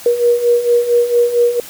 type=beating tone pair; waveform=sine; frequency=475.3 / 479.7 Hz; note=A#4 / A#4; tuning=+34 / +50 cents; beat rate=4.4 Hz; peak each=-16 / -11 dBFS; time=0.06-1.6 s; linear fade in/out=2 ms; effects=white hiss -34 dBFS RMS until 1.69 s